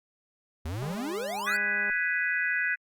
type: exponential sweep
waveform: square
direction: up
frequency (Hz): 73.42 to 1601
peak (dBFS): -32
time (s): 0.65-1.57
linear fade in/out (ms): 5
type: click train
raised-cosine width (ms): 1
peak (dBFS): -29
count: 220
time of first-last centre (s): 0.82-1.899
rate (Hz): 203
type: chord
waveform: sine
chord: G# minor seventh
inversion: third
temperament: equal with one note detuned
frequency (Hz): 1490.3 / 1661.2 / 1975.5 / 2489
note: F#6 / G#6 / B6 / D#7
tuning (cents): +12 / 0 / 0 / 0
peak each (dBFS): -30 / -30 / -30 / -35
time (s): 1.46-2.76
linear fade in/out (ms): 20
effects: Opus 48 kbps